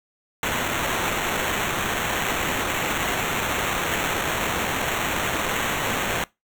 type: noise with sample-and-hold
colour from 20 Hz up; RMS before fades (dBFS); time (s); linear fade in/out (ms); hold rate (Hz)
white; -25; 0.43-6.24; 2; 4900
effects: noise-tail reverb RT60 0.2 s tail -22 dB re dry